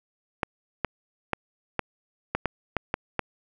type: clicks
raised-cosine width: 0.5 ms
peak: -9 dBFS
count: 9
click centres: 0.432 / 0.847 / 1.333 / 1.793 / 2.35 / 2.457 / 2.767 / 2.941 / 3.193 s
effects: none